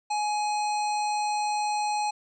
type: harmonic tone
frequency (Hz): 839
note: G#5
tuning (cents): +17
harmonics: 1 / 3 / 5 / 7 / 9 / 10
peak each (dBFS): -25 / -37 / -38 / -44 / -43 / -47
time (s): 0.1-2.11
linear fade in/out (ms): 10
effects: none